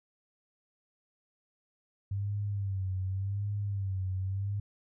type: tone with vibrato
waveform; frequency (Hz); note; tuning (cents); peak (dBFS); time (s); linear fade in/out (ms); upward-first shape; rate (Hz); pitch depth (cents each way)
sine; 98; G2; 0; -30; 2.11-4.6; 5; sine; 0.88; 79
effects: none